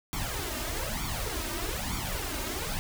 pink noise with flanger, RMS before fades -33 dBFS, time 0.13-2.79 s, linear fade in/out 0 ms, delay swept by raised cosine 0.88 to 3.28 ms, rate 1.1 Hz, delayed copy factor +0.75, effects none

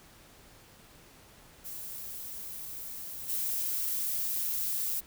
violet noise with level steps, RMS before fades -41 / -32 dBFS, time 1.64-5.01 s, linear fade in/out 20 ms, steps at 3.28 s, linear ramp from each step 20 ms, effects pink hiss -56 dBFS RMS until 5.06 s

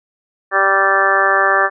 harmonic tone, 194.9 Hz, G3, 10 cents flat, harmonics 2 / 3 / 4 / 5 / 6 / 7 / 8 / 9, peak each -22 / -20 / -20 / -26 / -16 / -22 / -19 / -16 dBFS, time 0.51-1.7 s, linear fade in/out 50 ms, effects none

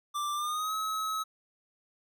square tone with pitch glide, 1178 to 1284.6 Hz, D6 to E6, +5 to -45 cents, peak -31 dBFS, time 0.14-1.24 s, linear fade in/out 20 ms, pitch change +150 cents, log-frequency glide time 0.34-0.74 s, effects none

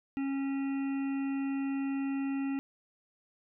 harmonic tone with a mistuned harmonic, 273.6 Hz, C#4, 23 cents flat, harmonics 1 / 3 / 5 / 7 / 9 / 10, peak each -30 / -47 / -51 / -51 / -52 / -52 dBFS, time 0.17-2.59 s, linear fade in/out 0 ms, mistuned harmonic 7, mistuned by +18 cents, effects none

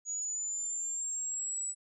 sine linear sweep, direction up, 6780 to 7902 Hz, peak -33 dBFS, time 0.05-1.75 s, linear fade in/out 50 ms, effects none

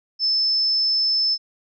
sine tone, 5260 Hz, E8, 5 cents flat, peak -17 dBFS, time 0.19-1.38 s, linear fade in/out 50 ms, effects none

